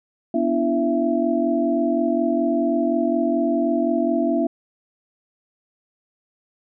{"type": "tone cluster", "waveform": "sine", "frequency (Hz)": [245.1, 289.3, 334.6, 668], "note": ["B3", "D4", "E4", "E5"], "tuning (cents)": [-13, -26, 26, 23], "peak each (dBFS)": -23, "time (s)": [0.34, 4.47], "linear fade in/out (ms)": 5, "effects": []}